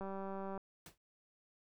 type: click train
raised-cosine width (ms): 1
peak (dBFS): -31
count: 111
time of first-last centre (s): 0.01-0.577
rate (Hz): 194
type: noise with exponential decay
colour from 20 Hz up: pink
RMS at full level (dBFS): -48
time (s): 0.86-0.98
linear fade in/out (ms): 2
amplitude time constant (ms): 25
effects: none